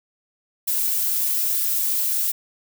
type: noise with flanger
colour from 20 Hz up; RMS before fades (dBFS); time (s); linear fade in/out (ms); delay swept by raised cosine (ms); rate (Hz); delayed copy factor
violet; -22; 0.67-2.32; 10; 1.7 to 2.53; 3.5; +0.5
effects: none